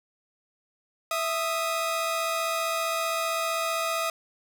sawtooth tone pair together, 659.3 / 1243.2 Hz, E5 / D#6, 0 / -2 cents, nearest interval major seventh, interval 1098 cents, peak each -25 dBFS, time 1.11-4.1 s, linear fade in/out 2 ms, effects none

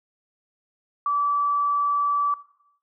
sine tone, 1155 Hz, D6, 29 cents flat, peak -20 dBFS, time 1.06-2.34 s, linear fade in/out 2 ms, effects noise-tail reverb RT60 0.8 s tail -18 dB re dry

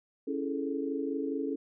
sine chord, A major seventh, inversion first, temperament equal, 277.2 / 329.6 / 415.3 / 440 Hz, C#4 / E4 / G#4 / A4, 0 / 0 / 0 / 0 cents, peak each -33 / -38 / -39 / -36 dBFS, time 0.27-1.56 s, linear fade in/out 10 ms, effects none

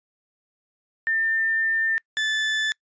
sine / 30% pulse tone pair in turn, 1798 / 1745.8 Hz, A6 / A6, +37 / -14 cents, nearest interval minor second, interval 51 cents, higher first, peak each -20 / -19 dBFS, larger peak second, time 1.07-1.98 / 2.17-2.72 s, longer first, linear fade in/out 0 ms, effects noise-tail reverb RT60 0.1 s tail -26 dB re dry + resampled to 16000 Hz

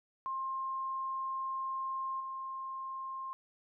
sine tone with level steps, 1061 Hz, C6, 24 cents sharp, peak -34 / -38 dBFS, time 0.26-3.33 s, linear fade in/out 0 ms, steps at 2.2 s, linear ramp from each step 5 ms, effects none

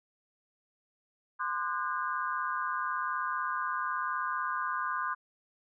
sine tone cluster, 1036 / 1212 / 1471 / 1612 Hz, C6 / D#6 / F#6 / G6, -17 / -46 / -11 / +48 cents, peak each -34 / -35 / -37 / -39 dBFS, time 1.39-5.15 s, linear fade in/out 20 ms, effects none

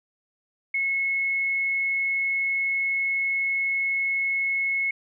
sine tone, 2184 Hz, C#7, 26 cents flat, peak -22 dBFS, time 0.74-4.91 s, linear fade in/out 5 ms, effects none

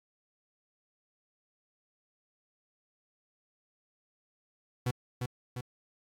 40% pulse tone with echo, 123.47 Hz, B2, in tune, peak -27 dBFS, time 4.86-4.91 s, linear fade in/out 5 ms, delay 350 ms, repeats 2, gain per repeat -4 dB, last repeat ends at 5.61 s, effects AAC 64 kbps

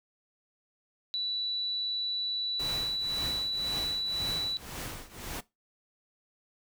sine tone, 3951 Hz, B7, in tune, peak -29 dBFS, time 1.14-4.57 s, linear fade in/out 0 ms
pink noise with tremolo, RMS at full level -37 dBFS, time 2.59-5.41 s, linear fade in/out 10 ms, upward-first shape triangle, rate 1.9 Hz, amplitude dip 90%
effects noise-tail reverb RT60 0.2 s tail -19 dB re dry

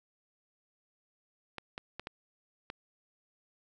clicks, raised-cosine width 0.3 ms, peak -23 dBFS, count 5, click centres 1.583 / 1.779 / 1.996 / 2.071 / 2.701 s, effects none

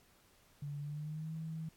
sine tone with pitch glide, 144.3 to 160.11 Hz, D3 to D#3, -30 to +50 cents, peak -39 dBFS, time 0.62-1.69 s, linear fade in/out 5 ms, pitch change +180 cents, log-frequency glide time 0.79-1.33 s, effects pink hiss -67 dBFS RMS until 1.76 s + AAC 64 kbps

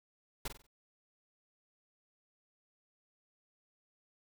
pink noise with echo, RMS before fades -38 dBFS, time 0.45-0.48 s, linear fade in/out 5 ms, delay 47 ms, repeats 4, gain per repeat -8 dB, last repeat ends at 0.668 s, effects none

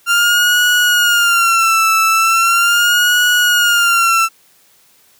30% pulse tone with vibrato, 1387 Hz, F6, 12 cents flat, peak -7 dBFS, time 0.06-4.29 s, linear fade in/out 50 ms, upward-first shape sine, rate 0.39 Hz, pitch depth 87 cents each way, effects white hiss -51 dBFS RMS until 5.19 s + high-pass 80 Hz 12 dB/octave

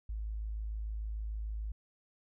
sine tone, 53.4 Hz, G#1, 49 cents sharp, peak -35 dBFS, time 0.09-1.72 s, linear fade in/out 5 ms, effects none

